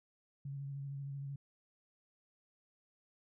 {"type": "tone with vibrato", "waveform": "sine", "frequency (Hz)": 139.2, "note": "C#3", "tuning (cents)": 8, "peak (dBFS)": -40, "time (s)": [0.45, 1.36], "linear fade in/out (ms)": 5, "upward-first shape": "square", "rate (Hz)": 13, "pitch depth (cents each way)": 19, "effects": []}